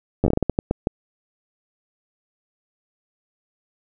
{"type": "slowing click train", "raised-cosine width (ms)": 2, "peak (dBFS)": -5, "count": 12, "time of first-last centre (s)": [0.24, 0.871], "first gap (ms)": 10, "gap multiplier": 1.32, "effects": []}